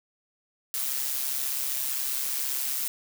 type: noise with amplitude modulation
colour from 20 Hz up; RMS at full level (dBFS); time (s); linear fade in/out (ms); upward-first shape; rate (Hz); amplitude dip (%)
blue; -27; 0.74-2.88; 0; sine; 135; 55
effects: none